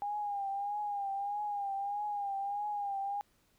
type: tone with vibrato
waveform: sine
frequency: 810 Hz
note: G#5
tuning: 43 cents flat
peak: -33 dBFS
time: 0.02-3.21 s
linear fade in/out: 0 ms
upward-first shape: triangle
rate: 1.6 Hz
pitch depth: 61 cents each way
effects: pink hiss -71 dBFS RMS until 3.58 s